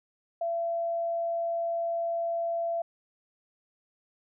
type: tone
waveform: sine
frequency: 675 Hz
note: E5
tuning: 41 cents sharp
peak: -27 dBFS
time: 0.41-2.82 s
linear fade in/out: 5 ms
effects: none